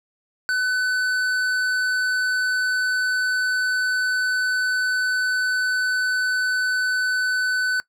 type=tone with tanh clipping; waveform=sine; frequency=1505 Hz; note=F#6; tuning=29 cents sharp; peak=-21 dBFS; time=0.49-7.8 s; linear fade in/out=0 ms; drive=12 dB; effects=noise-tail reverb RT60 0.1 s tail -21 dB re dry